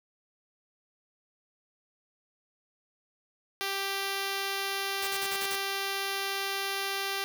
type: tone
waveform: 5% pulse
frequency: 392.7 Hz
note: G4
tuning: 3 cents sharp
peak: -19 dBFS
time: 3.61-7.24 s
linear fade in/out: 0 ms
type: noise bursts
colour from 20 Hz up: white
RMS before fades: -36 dBFS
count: 6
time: 5.02-5.558 s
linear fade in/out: 5 ms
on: 53 ms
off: 44 ms
effects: none